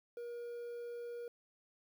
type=tone with quantisation; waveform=triangle; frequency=476 Hz; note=A#4; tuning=36 cents sharp; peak=-40 dBFS; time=0.17-1.28 s; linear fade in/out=2 ms; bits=11; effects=none